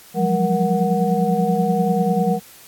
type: tone cluster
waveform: sine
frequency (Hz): 173.7 / 183.9 / 203.1 / 472.1 / 739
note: F3 / F#3 / G#3 / A#4 / F#5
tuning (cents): -9 / -10 / -38 / +22 / -2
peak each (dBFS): -22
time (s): 0.14-2.4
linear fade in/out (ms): 50
effects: white hiss -45 dBFS RMS until 2.67 s + AAC 64 kbps